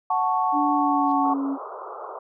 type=chord; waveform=sine; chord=F# minor; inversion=none; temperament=equal; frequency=740 / 880 / 1108.7 Hz; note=F#5 / A5 / C#6; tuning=0 / 0 / 0 cents; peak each=-24 dBFS; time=0.1-1.34 s; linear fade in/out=5 ms
type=tone with pitch glide; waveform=sine; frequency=291.2 to 275.2 Hz; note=D4 to C#4; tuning=-15 to -12 cents; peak=-23 dBFS; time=0.52-1.58 s; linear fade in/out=50 ms; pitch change=-97 cents; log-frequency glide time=0.73-1.39 s
type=noise with exponential growth; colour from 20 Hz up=violet; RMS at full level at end=-38 dBFS; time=0.99-1.12 s; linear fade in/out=2 ms; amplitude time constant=28 ms
type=band-pass noise; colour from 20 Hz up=white; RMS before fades=-36 dBFS; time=1.24-2.19 s; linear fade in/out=5 ms; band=370 to 1300 Hz; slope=96 dB/octave
effects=resampled to 11025 Hz

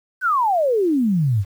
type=exponential sweep; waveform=sine; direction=down; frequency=1568 to 91.2 Hz; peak=-15 dBFS; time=0.21-1.45 s; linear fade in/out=50 ms; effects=8-bit

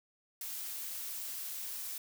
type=noise; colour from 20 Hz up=blue; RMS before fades=-41 dBFS; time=0.41-1.98 s; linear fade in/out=2 ms; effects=none

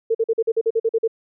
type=tone bursts; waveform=sine; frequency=451.6 Hz; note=A4; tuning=45 cents sharp; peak=-15 dBFS; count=11; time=0.1-1.078 s; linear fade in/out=10 ms; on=48 ms; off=45 ms; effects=none

